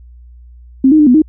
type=tone with pitch steps; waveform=sine; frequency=265.4 / 310.1 / 299.7 / 247.3 / 311 Hz; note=C4 / D#4 / D4 / B3 / D#4; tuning=+25 / -6 / +35 / +3 / -1 cents; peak=-4 dBFS; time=0.84-1.22 s; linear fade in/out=5 ms; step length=76 ms; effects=added 60 Hz sine -35 dBFS peak until 1.28 s